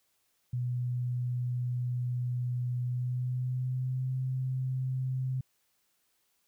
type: tone with pitch glide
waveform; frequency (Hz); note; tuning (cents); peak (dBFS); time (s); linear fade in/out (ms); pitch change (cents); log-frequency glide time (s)
sine; 123.47 to 129.76; B2 to C3; 0 to -14; -29; 0.53-5.41; 5; +86; 2.83-4.13
effects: white hiss -74 dBFS RMS until 6.47 s